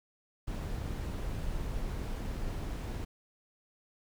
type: noise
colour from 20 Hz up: brown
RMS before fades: -36 dBFS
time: 0.47-3.05 s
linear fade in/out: 10 ms
effects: none